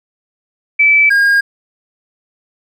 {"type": "tone pair in turn", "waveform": ["sine", "triangle"], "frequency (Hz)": [2311, 1622.8], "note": ["D7", "G#6"], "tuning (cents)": [-28, -41], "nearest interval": "tritone", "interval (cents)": 613, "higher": "first", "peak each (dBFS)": -6, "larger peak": "neither", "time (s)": [[0.79, 1.1], [1.1, 1.41]], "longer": "neither", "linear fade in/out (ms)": 10, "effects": []}